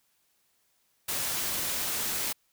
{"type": "noise", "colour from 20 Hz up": "white", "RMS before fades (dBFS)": -31, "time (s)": [1.08, 2.33], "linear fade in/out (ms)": 10, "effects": ["white hiss -71 dBFS RMS until 2.52 s"]}